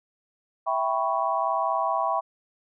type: chord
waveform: sine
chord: C# half-diminished seventh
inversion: first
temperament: equal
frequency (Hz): 659.3 / 784 / 987.8 / 1108.7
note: E5 / G5 / B5 / C#6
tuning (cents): 0 / 0 / 0 / 0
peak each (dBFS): -28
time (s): 0.66-2.21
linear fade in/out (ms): 20
effects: none